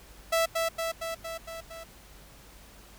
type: tone with echo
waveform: sawtooth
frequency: 659.3 Hz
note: E5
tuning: in tune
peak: -19 dBFS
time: 0.32-0.46 s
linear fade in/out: 10 ms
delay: 230 ms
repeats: 6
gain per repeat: -3 dB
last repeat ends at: 1.84 s
effects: added 50 Hz sine -54 dBFS peak until 2.98 s + pink hiss -53 dBFS RMS until 2.98 s